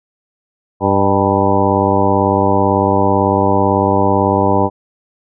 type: harmonic tone with a mistuned harmonic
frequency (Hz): 98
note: G2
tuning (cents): 0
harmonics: 1 / 2 / 3 / 4 / 5 / 6 / 8 / 9 / 10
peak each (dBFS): -19 / -19 / -19 / -19 / -19 / -19 / -19 / -19 / -19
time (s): 0.8-4.7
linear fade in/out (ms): 50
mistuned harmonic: 6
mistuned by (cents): +52
effects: none